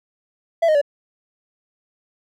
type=tone with pitch steps; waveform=triangle; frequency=667 / 618.7 / 574 Hz; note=E5 / D#5 / D5; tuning=+20 / -10 / -40 cents; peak=-11 dBFS; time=0.62-0.815 s; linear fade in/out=10 ms; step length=65 ms; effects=none